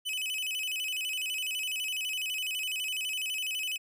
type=tone with vibrato; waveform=45% pulse; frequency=2767 Hz; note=F7; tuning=17 cents flat; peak=-31 dBFS; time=0.05-3.78 s; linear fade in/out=20 ms; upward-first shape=square; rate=12 Hz; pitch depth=140 cents each way; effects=none